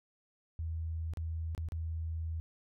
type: tone with dropouts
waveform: sine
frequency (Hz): 81.2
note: E2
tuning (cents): -26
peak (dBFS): -34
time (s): 0.59-2.4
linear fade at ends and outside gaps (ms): 0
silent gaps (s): 1.136-1.172 / 1.549-1.578 / 1.687-1.721
effects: none